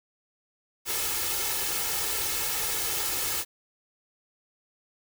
white noise with comb filter, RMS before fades -29 dBFS, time 0.85-3.45 s, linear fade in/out 50 ms, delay 2.3 ms, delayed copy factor +0.65, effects none

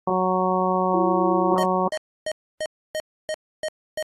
harmonic tone, 185 Hz, F#3, in tune, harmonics 1 / 2 / 3 / 4 / 5 / 6, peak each -26 / -26 / -26 / -26 / -26 / -26 dBFS, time 0.07-1.88 s, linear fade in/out 5 ms
sine tone with tremolo, 340.8 Hz, F4, 42 cents flat, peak -21 dBFS, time 0.94-1.54 s, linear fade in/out 2 ms, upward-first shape triangle, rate 3.5 Hz, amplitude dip 25%
square tone bursts, 622.3 Hz, D#5, in tune, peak -25 dBFS, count 8, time 1.58-4.026 s, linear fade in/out 0 ms, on 52 ms, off 290 ms
effects AAC 32 kbps

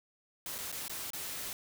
white noise with dropouts, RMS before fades -40 dBFS, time 0.46-1.53 s, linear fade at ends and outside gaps 1 ms, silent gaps 0.582-0.586 / 0.717-0.725 / 0.881-0.896 / 1.104-1.133 s, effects none

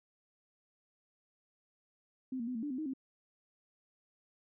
sine tone with pitch steps, 259.1 / 231.9 / 252.3 / 225.5 / 292.9 / 256 / 312 / 265.9 Hz, C4 / A#3 / B3 / A3 / D4 / C4 / D#4 / C4, -17 / -9 / +37 / +43 / -5 / -38 / +5 / +28 cents, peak -35 dBFS, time 2.32-2.936 s, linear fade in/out 5 ms, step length 77 ms, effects none

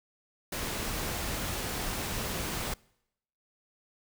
pink noise, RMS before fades -34 dBFS, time 0.52-2.74 s, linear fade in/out 5 ms, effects noise-tail reverb RT60 0.8 s tail -25 dB re dry

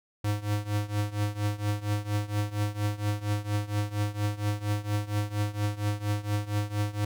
square tone with tremolo, 103.83 Hz, G#2, in tune, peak -24 dBFS, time 0.24-7.05 s, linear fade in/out 5 ms, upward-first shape triangle, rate 4.3 Hz, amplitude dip 90%, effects none

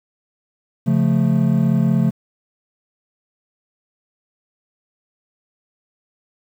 triangle chord, Db augmented, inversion none, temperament equal, 138.59 / 174.61 / 220 Hz, Db3 / F3 / A3, 0 / 0 / 0 cents, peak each -16 dBFS, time 0.86-2.11 s, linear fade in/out 20 ms, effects 8-bit

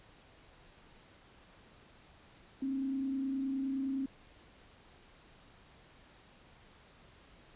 sine tone with frequency modulation, 269.1 Hz, C4, 49 cents sharp, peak -32 dBFS, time 2.62-4.06 s, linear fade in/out 5 ms, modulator 29.6 Hz, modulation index 0.33, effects pink hiss -60 dBFS RMS until 7.55 s + resampled to 8000 Hz

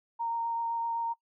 sine tone with vibrato, 926 Hz, A#5, 12 cents flat, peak -29 dBFS, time 0.19-1.14 s, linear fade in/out 20 ms, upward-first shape triangle, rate 7.8 Hz, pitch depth 12 cents each way, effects noise-tail reverb RT60 0.1 s tail -21 dB re dry

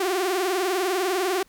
sawtooth tone with vibrato, 370 Hz, F#4, in tune, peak -18 dBFS, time 0-1.43 s, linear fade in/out 5 ms, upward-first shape triangle, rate 20 Hz, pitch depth 150 cents each way, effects pink hiss -59 dBFS RMS until 1.48 s

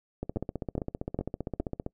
two click trains, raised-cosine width 2 ms, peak -16 / -19 dBFS, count 4 / 26, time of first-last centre 0.37-1.6 / 0.23-1.864 s, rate 2.44 / 15.3 Hz, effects noise-tail reverb RT60 0.1 s tail -25 dB re dry

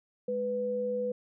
sine tone pair together, 208.8 / 496.1 Hz, G#3 / B4, +10 / +8 cents, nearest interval octave + minor third, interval 1498 cents, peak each -38 / -29 dBFS, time 0.28-1.12 s, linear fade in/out 5 ms, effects none

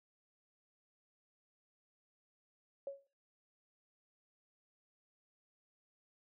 sine tone with exponential decay, 554.4 Hz, C#5, in tune, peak -36 dBFS, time 2.87-3.07 s, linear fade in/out 2 ms, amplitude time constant 42 ms, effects noise-tail reverb RT60 0.4 s tail -20 dB re dry

